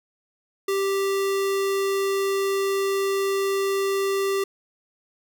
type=tone; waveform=square; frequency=392 Hz; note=G4; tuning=in tune; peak=-22 dBFS; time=0.68-4.44 s; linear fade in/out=5 ms; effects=none